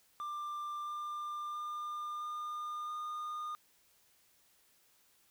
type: tone with pitch steps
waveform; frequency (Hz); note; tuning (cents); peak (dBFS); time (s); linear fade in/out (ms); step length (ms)
triangle; 1187 / 1195.3 / 1203.6 / 1211.9 / 1220.4; D6 / D6 / D6 / D#6 / D#6; +18 / +30 / +42 / -46 / -34; -36; 0.2-3.55; 0; 670
effects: white hiss -69 dBFS RMS until 5.3 s